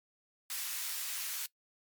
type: high-pass noise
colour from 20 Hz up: white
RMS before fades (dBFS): -38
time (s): 0.5-1.46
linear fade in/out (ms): 2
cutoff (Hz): 1400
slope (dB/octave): 12
effects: noise-tail reverb RT60 0.1 s tail -20 dB re dry + MP3 96 kbps